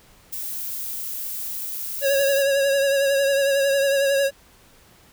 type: noise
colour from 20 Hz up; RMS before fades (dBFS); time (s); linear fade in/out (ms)
violet; -30; 0.32-2.43; 10
type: tone with vibrato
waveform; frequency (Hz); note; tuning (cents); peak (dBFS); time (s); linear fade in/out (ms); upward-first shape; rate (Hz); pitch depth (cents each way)
square; 553; C#5; -4; -18; 2.01-4.31; 50; triangle; 11; 41
effects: pink hiss -53 dBFS RMS until 5.12 s